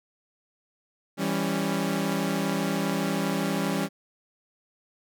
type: chord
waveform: sawtooth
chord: C# diminished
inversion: first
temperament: equal with one note detuned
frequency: 164.81 / 197.25 / 277.2 Hz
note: E3 / G3 / C#4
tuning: 0 / +11 / 0 cents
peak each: -27 / -24 / -26 dBFS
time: 1.17-3.89 s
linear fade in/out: 50 ms
effects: none

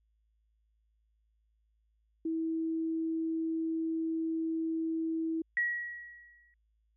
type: tone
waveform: sine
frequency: 324.3 Hz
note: E4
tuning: 28 cents flat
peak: -30 dBFS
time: 2.25-5.42 s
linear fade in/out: 5 ms
type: tone with exponential decay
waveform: sine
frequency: 1915 Hz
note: A#6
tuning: 46 cents sharp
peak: -25 dBFS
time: 5.57-6.54 s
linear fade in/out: 1 ms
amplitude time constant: 210 ms
effects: added 54 Hz sine -70 dBFS peak until 6.96 s

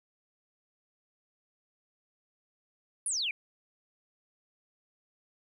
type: exponential sweep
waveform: sine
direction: down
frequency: 10548 to 2261 Hz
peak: -29 dBFS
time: 3.06-3.31 s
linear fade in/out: 2 ms
effects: 11-bit

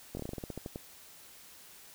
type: slowing click train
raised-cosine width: 2 ms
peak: -25 dBFS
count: 13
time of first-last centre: 0.15-0.759 s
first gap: 21 ms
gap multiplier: 1.15
effects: white hiss -54 dBFS RMS until 1.94 s

